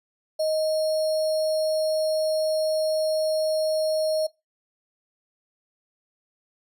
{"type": "tone with sample-and-hold", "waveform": "sine", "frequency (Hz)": 626, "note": "D#5", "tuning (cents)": 10, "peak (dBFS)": -21, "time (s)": [0.39, 4.27], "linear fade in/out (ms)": 10, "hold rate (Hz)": 4900, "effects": ["noise-tail reverb RT60 0.2 s tail -20 dB re dry", "resampled to 32000 Hz"]}